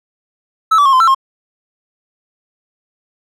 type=tone with pitch steps; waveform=triangle; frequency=1306 / 1152 / 1081 / 1032 / 1338 / 1069 Hz; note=E6 / D6 / C#6 / C6 / E6 / C6; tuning=-17 / -34 / -44 / -24 / +25 / +37 cents; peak=-5 dBFS; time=0.71-1.148 s; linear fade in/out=10 ms; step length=73 ms; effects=none